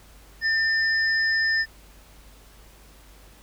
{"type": "tone pair together", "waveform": "sine", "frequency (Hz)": [1796, 5080], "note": ["A6", "D#8"], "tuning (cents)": [35, 35], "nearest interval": "octave + tritone", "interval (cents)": 1800, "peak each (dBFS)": [-20, -29], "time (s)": [0.41, 1.66], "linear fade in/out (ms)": 50, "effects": ["added 50 Hz sine -50 dBFS peak until 3.42 s", "pink hiss -53 dBFS RMS until 3.42 s"]}